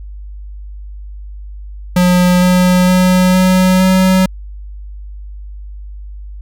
square tone with pitch steps, 179.7 / 181.47 / 183.26 / 185.07 / 186.9 Hz, F3 / F#3 / F#3 / F#3 / F#3, +50 / -33 / -16 / +1 / +18 cents, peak -8 dBFS, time 1.96-4.26 s, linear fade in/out 5 ms, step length 460 ms, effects added 50 Hz sine -26 dBFS peak until 6.41 s

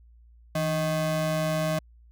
square ring-modulated tone, 233.1 Hz, A#3, in tune, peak -22 dBFS, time 0.55-1.79 s, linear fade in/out 5 ms, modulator 395 Hz, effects added 58 Hz sine -51 dBFS peak until 2.11 s

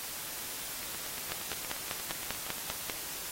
two click trains, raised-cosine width 0.2 ms, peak -23 / -15 dBFS, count 17 / 9, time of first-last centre 0.83-2.699 / 1.32-2.898 s, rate 8.56 / 5.07 Hz, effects white hiss -40 dBFS RMS until 3.31 s + AAC 48 kbps

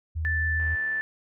sine tone with vibrato, 79.6 Hz, D#2, 40 cents sharp, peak -26 dBFS, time 0.15-0.76 s, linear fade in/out 20 ms, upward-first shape sine, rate 7.2 Hz, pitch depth 22 cents each way
sine tone, 1760 Hz, A6, in tune, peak -25 dBFS, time 0.25-1.01 s, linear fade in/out 0 ms
click train, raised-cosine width 0.5 ms, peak -31 dBFS, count 31, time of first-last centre 0.6-0.996 s, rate 75.7 Hz
effects none

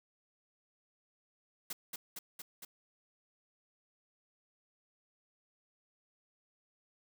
white noise with echo, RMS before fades -40 dBFS, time 1.7-1.73 s, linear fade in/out 5 ms, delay 230 ms, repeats 4, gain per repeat -2 dB, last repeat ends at 2.65 s, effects none

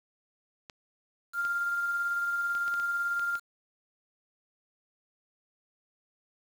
clicks, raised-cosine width 0.2 ms, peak -26 dBFS, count 8, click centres 0.698 / 1.451 / 2.551 / 2.68 / 2.74 / 2.799 / 3.195 / 3.354 s
sine tone with tremolo, 1396.9 Hz, F6, in tune, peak -26 dBFS, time 1.33-3.4 s, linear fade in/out 50 ms, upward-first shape sine, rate 18 Hz, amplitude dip 30%
effects 8-bit

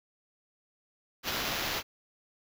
white noise with sample-and-hold, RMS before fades -33 dBFS, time 1.23-1.83 s, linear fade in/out 50 ms, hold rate 8820 Hz, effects none

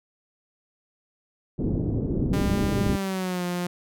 white low-pass noise, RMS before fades -25 dBFS, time 1.58-2.97 s, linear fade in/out 20 ms, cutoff 320 Hz, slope 24 dB/octave
sawtooth tone with pitch glide, 200 to 177.15 Hz, G3 to F3, +35 to +25 cents, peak -22 dBFS, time 2.33-3.67 s, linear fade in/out 5 ms, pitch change -210 cents, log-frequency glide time 2.89-3.44 s
effects none

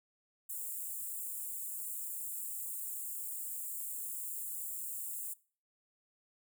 white high-pass noise, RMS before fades -41 dBFS, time 0.49-5.34 s, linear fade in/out 10 ms, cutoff 7200 Hz, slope 96 dB/octave, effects noise-tail reverb RT60 0.4 s tail -21 dB re dry

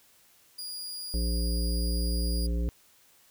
sawtooth tone, 4858 Hz, D#8, 42 cents flat, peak -33 dBFS, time 0.58-2.47 s, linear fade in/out 10 ms
harmonic tone, 58.27 Hz, A#1, in tune, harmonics 1 / 3 / 5 / 7 / 9, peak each -26 / -36 / -40 / -43 / -45 dBFS, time 1.14-2.69 s, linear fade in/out 0 ms
effects white hiss -61 dBFS RMS until 3.3 s

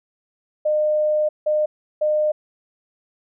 sine tone bursts at uneven times, 608 Hz, D#5, 40 cents flat, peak -16 dBFS, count 3, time 0.65-1.29 / 1.46-1.66 / 2.01-2.32 s, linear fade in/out 10 ms, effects none

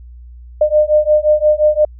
sine beating tone pair, 603 / 608.7 Hz, D5 / D#5, +46 / -38 cents, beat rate 5.7 Hz, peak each -12 dBFS, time 0.61-1.85 s, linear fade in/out 5 ms, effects added 60 Hz sine -33 dBFS peak until 1.99 s

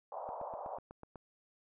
pink band-pass noise, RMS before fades -43 dBFS, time 0.12-0.78 s, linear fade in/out 2 ms, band 550 to 1000 Hz, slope 48 dB/octave
click train, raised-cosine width 1 ms, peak -34 dBFS, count 8, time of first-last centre 0.29-1.157 s, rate 8.07 Hz
effects none

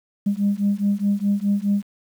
sine beating tone pair, 199.7 / 204.5 Hz, G3 / G#3, +32 / -26 cents, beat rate 4.8 Hz, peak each -20 dBFS, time 0.26-1.83 s, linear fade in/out 10 ms, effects tanh soft clip ceiling -12 dBFS + 8-bit

